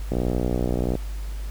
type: click train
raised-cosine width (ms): 2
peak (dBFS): -11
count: 52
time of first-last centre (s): 0.12-0.953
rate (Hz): 61.2
effects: added 50 Hz sine -28 dBFS peak until 1.5 s + pink hiss -46 dBFS RMS until 1.5 s